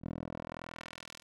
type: tone with band-pass filter sweep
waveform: 10% pulse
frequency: 41.28 Hz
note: E1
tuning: 3 cents sharp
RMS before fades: -44 dBFS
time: 0.01-1.23 s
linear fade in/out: 50 ms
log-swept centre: 220 to 6200 Hz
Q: 0.72
effects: none